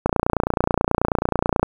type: click train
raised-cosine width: 1 ms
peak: -3 dBFS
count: 47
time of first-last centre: 0.06-1.63 s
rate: 29.3 Hz
effects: 7-bit